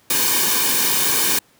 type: noise with comb filter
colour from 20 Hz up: white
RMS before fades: -18 dBFS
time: 0.1-1.39 s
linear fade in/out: 5 ms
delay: 1.5 ms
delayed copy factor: -0.75
effects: pink hiss -55 dBFS RMS until 1.59 s + high-pass 100 Hz 12 dB/octave